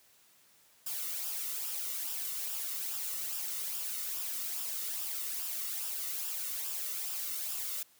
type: noise with flanger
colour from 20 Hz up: blue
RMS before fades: -37 dBFS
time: 0.86-7.83 s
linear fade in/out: 5 ms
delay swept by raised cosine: 0.47 to 1.26 ms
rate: 2.4 Hz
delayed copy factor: -0.5
effects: white hiss -64 dBFS RMS until 7.99 s + high-pass 80 Hz 12 dB/octave